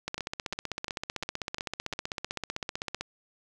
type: two click trains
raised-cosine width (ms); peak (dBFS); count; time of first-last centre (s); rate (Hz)
0.2; -18 / -15; 6 / 47; 0.18-1.934 / 0.08-3.01; 2.85 / 15.7
effects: none